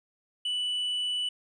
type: tone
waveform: triangle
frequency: 2968 Hz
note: F#7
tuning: 5 cents sharp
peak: -26 dBFS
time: 0.45-1.29 s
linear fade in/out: 5 ms
effects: resampled to 22050 Hz